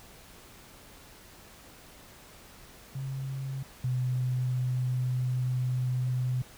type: tone pair in turn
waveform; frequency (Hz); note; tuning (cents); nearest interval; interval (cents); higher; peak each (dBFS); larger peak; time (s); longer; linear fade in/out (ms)
sine; 134.5 / 126.48; C3 / B2; +48 / +42; minor second; 106; first; -32 / -26; second; 2.95-3.63 / 3.84-6.42; second; 5
effects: pink hiss -52 dBFS RMS until 6.57 s